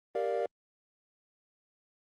triangle chord, G minor seventh, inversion none, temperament equal, 392 / 466.2 / 587.3 / 698.5 Hz, G4 / Bb4 / D5 / F5, 0 / 0 / 0 / 0 cents, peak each -34 / -31 / -32 / -34 dBFS, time 0.15-0.46 s, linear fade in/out 2 ms, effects Opus 24 kbps

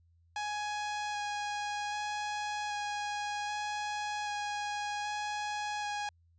sawtooth tone with vibrato, 831 Hz, G#5, 1 cent sharp, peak -30 dBFS, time 0.36-6.09 s, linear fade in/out 2 ms, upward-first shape square, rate 0.64 Hz, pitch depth 8 cents each way, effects added 84 Hz sine -63 dBFS peak until 6.38 s + resampled to 16000 Hz

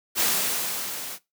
white noise with level ramp, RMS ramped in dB -21 to -36 dBFS, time 0.15-1.19 s, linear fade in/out 50 ms, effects noise-tail reverb RT60 0.2 s tail -19 dB re dry + high-pass 150 Hz 12 dB/octave

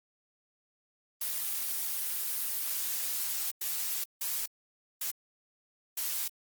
blue noise bursts at uneven times, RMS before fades -33 dBFS, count 5, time 1.21-3.51 / 3.61-4.04 / 4.21-4.46 / 5.01-5.11 / 5.97-6.28 s, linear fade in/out 5 ms, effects Opus 24 kbps

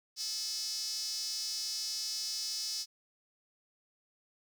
sawtooth tone with high-pass filter, 432.9 Hz, A4, 28 cents flat, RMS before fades -37 dBFS, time 0.16-2.86 s, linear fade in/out 50 ms, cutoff 5100 Hz, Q 6.5, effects none

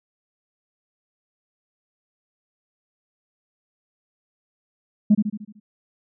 sine tone with echo, 210 Hz, G#3, 19 cents sharp, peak -9 dBFS, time 5.1-5.15 s, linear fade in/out 10 ms, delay 75 ms, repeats 6, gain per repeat -6 dB, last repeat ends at 5.6 s, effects tanh soft clip ceiling -7 dBFS

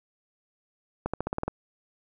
accelerating click train, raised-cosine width 1 ms, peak -14 dBFS, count 8, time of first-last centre 1.06-1.48 s, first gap 76 ms, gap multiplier 0.92, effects none

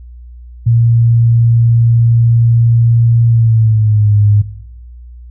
sine tone with pitch glide, 116.6 to 103.88 Hz, A#2 to G#2, +1 to +1 cents, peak -6 dBFS, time 0.66-4.42 s, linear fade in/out 10 ms, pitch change -200 cents, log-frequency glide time 3.28-4.14 s, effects noise-tail reverb RT60 0.9 s tail -20 dB re dry + added 60 Hz sine -30 dBFS peak until 5.3 s

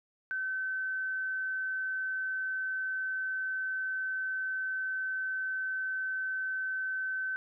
sine tone, 1531 Hz, G6, 41 cents flat, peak -31 dBFS, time 0.31-7.36 s, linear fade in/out 0 ms, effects none

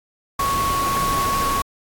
sine tone in noise, 1108.7 Hz, C#6, in tune, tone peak -19 dBFS, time 0.39-1.62 s, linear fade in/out 5 ms, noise pink, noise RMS -26 dBFS, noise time 0.39-1.62 s, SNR +4 dB, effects AAC 64 kbps

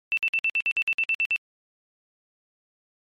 sine tone bursts, 2669 Hz, E7, 21 cents sharp, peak -20 dBFS, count 12, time 0.12-1.361 s, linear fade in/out 0 ms, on 53 ms, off 55 ms, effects MP3 64 kbps

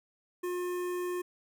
square tone with notch filter, 357.3 Hz, F4, 40 cents sharp, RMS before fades -34 dBFS, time 0.43-1.22 s, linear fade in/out 10 ms, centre 4300 Hz, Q 0.79, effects none

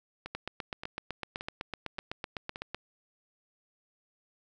two click trains, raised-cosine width 0.3 ms, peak -19 / -23 dBFS, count 20 / 5, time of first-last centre 0.35-2.746 / 0.26-2.559 s, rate 7.93 / 1.74 Hz, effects none

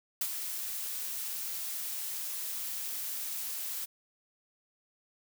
blue noise with ADSR envelope, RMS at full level -30 dBFS, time 0.21-3.86 s, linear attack 4 ms, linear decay 56 ms, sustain -7 dB, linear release 19 ms, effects none

